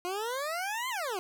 20% pulse exponential two-way sweep, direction up then down, 349.2 to 1065 to 349.2 Hz, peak -27 dBFS, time 0.05-1.19 s, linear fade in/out 0 ms, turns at 0.89 s, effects none

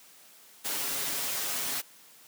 white noise with comb filter, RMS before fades -32 dBFS, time 0.64-1.82 s, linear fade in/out 20 ms, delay 7.2 ms, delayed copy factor +0.65, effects white hiss -55 dBFS RMS until 2.27 s + high-pass 150 Hz 12 dB/octave

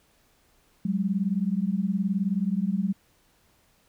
sine beating tone pair, 185.3 / 204.3 Hz, F#3 / G#3, +3 / -28 cents, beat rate 19 Hz, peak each -26 / -26 dBFS, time 0.85-2.93 s, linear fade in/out 5 ms, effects pink hiss -64 dBFS RMS until 3.88 s

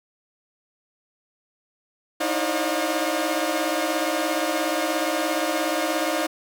sawtooth tone cluster, 308 / 325 / 540 / 601 / 716 Hz, D#4 / E4 / C#5 / D5 / F5, -17 / -24 / -45 / +40 / +43 cents, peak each -25 dBFS, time 2.2-6.27 s, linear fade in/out 10 ms, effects none

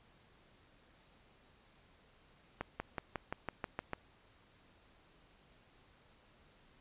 accelerating click train, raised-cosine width 0.5 ms, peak -22 dBFS, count 9, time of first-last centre 2.61-3.933 s, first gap 190 ms, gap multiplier 0.96, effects pink hiss -66 dBFS RMS until 6.8 s + resampled to 8000 Hz

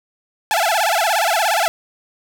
sawtooth tone with vibrato, 760 Hz, F#5, 46 cents sharp, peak -11 dBFS, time 0.51-1.68 s, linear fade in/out 0 ms, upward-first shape sine, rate 17 Hz, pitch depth 260 cents each way, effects none

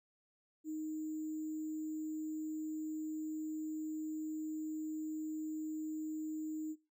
sine tone with sample-and-hold, 311.1 Hz, D#4, in tune, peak -38 dBFS, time 0.64-6.76 s, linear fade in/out 50 ms, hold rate 7350 Hz, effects noise-tail reverb RT60 0.3 s tail -22 dB re dry

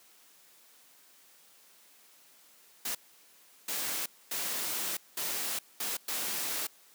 white noise bursts at uneven times, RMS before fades -34 dBFS, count 6, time 2.85-2.95 / 3.68-4.06 / 4.31-4.97 / 5.17-5.59 / 5.8-5.97 / 6.08-6.67 s, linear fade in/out 5 ms, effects white hiss -60 dBFS RMS until 6.94 s + high-pass 200 Hz 12 dB/octave

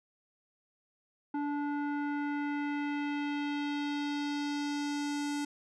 square tone with low-pass filter sweep, 290 Hz, D4, 22 cents flat, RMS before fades -34 dBFS, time 1.34-5.45 s, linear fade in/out 5 ms, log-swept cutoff 1100 to 8100 Hz, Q 1.6, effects none

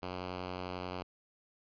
5% pulse tone, 91 Hz, F#2, 28 cents flat, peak -27 dBFS, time 0.02-1.03 s, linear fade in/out 10 ms, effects resampled to 11025 Hz

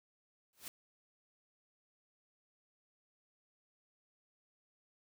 white noise with exponential growth, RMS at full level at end -42 dBFS, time 0.53-0.68 s, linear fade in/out 1 ms, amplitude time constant 32 ms, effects none

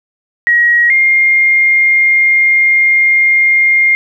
sine tone pair in turn, 1900 / 2120 Hz, A#6 / C7, +33 / +22 cents, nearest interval major second, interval 189 cents, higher second, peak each -6 dBFS, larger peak neither, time 0.47-0.9 / 0.9-3.95 s, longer second, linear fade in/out 0 ms, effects 8-bit

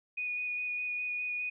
sine tone with vibrato, 2469 Hz, D#7, 14 cents flat, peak -32 dBFS, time 0.17-1.5 s, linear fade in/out 10 ms, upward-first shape square, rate 4.9 Hz, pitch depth 9 cents each way, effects none

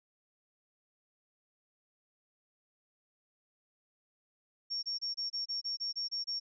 sine tone bursts, 5510 Hz, F8, 24 cents flat, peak -33 dBFS, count 11, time 4.7-6.4 s, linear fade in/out 20 ms, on 130 ms, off 27 ms, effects none

